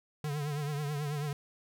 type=tone with vibrato; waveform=square; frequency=146.83 Hz; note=D3; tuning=in tune; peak=-33 dBFS; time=0.24-1.33 s; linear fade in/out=2 ms; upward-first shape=triangle; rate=9.2 Hz; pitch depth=83 cents each way; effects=none